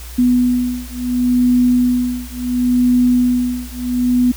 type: beating tone pair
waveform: sine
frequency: 246.9 / 247.61 Hz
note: B3 / B3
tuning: 0 / +5 cents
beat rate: 0.71 Hz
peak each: -15 dBFS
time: 0.18-4.32 s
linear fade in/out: 10 ms
effects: added 60 Hz sine -30 dBFS peak until 4.36 s + white hiss -37 dBFS RMS until 4.36 s